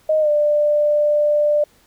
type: tone with pitch glide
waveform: sine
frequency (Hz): 622.3 to 593.5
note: D#5 to D5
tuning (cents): 0 to +18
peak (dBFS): -13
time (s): 0.09-1.64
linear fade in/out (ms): 5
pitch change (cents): -82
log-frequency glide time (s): 0.2-0.29
effects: pink hiss -55 dBFS RMS until 1.86 s